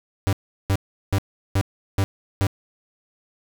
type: tone bursts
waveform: 45% pulse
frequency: 97.8 Hz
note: G2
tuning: 4 cents flat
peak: -17 dBFS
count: 6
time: 0.27-2.468 s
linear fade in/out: 0 ms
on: 58 ms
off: 370 ms
effects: none